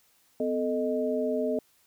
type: tone cluster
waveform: sine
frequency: 253.1 / 438.6 / 620 Hz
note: B3 / A4 / D#5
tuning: +43 / -6 / -6 cents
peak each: -30 / -29 / -30 dBFS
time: 0.4-1.59 s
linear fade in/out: 2 ms
effects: white hiss -65 dBFS RMS until 1.86 s